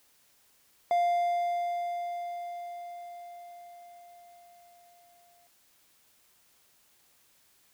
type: tone with exponential decay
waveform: triangle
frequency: 698.5 Hz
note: F5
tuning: in tune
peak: -20 dBFS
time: 0.91-5.47 s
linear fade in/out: 1 ms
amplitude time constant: 990 ms
effects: white hiss -65 dBFS RMS until 7.73 s